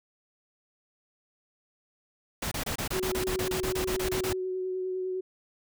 pink noise bursts, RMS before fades -32 dBFS, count 16, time 2.42-4.33 s, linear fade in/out 5 ms, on 95 ms, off 26 ms
sine tone with vibrato, 371.5 Hz, F#4, 7 cents sharp, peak -29 dBFS, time 2.93-5.21 s, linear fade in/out 10 ms, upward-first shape sine, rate 9.9 Hz, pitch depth 15 cents each way
effects none

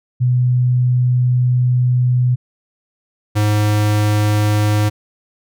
sine / square tone pair in turn, 124.7 / 105.19 Hz, B2 / G#2, +17 / +23 cents, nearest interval minor third, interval 294 cents, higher first, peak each -11 / -13 dBFS, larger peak first, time 0.2-2.36 / 3.35-4.9 s, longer first, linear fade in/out 20 ms, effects none

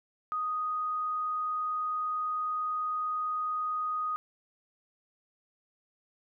sine tone, 1244.5 Hz, D#6, in tune, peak -29 dBFS, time 0.32-4.16 s, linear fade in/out 0 ms, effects none

